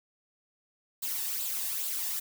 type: noise with flanger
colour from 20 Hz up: blue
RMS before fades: -33 dBFS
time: 1.02-2.2 s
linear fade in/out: 10 ms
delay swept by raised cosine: 0.24 to 1.13 ms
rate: 2.4 Hz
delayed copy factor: +0.5
effects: none